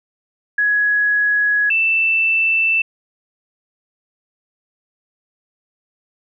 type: tone pair in turn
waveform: sine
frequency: 1675 / 2659 Hz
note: G#6 / E7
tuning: +14 / +14 cents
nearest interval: minor sixth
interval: 800 cents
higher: second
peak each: -13 dBFS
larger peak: neither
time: 0.58-1.7 / 1.7-2.82 s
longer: neither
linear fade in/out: 5 ms
effects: none